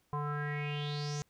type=tone with low-pass filter sweep; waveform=square; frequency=146.83 Hz; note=D3; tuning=in tune; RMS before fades=-36 dBFS; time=0.13-1.22 s; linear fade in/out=0 ms; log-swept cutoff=990 to 6600 Hz; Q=6.5; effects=pink hiss -73 dBFS RMS until 1.29 s